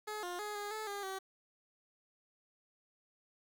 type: tone with pitch steps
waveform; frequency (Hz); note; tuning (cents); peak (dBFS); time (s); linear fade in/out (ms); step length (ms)
15% pulse; 424.8 / 354.3 / 418.8 / 411.3 / 433.7 / 403.7 / 383.1; G#4 / F4 / G#4 / G#4 / A4 / G#4 / G4; +39 / +25 / +15 / -17 / -25 / -49 / -40; -33; 0.07-1.19; 10; 160
effects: 11-bit